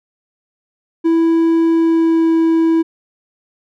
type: tone with pitch glide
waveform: triangle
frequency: 329.6 to 327.1 Hz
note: E4 to E4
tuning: 0 to -13 cents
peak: -8 dBFS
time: 1.04-2.83 s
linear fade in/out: 20 ms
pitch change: -13 cents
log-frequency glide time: 1.7-2.32 s
effects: none